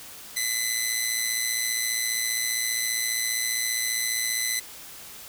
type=tone with amplitude modulation; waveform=10% pulse; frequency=2017 Hz; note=B6; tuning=36 cents sharp; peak=-13 dBFS; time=0.36-4.6 s; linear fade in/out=10 ms; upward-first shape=sine; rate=115 Hz; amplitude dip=55%; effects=white hiss -43 dBFS RMS until 5.28 s